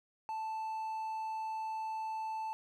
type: tone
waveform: triangle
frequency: 880 Hz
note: A5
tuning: in tune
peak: -34 dBFS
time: 0.29-2.53 s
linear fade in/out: 0 ms
effects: none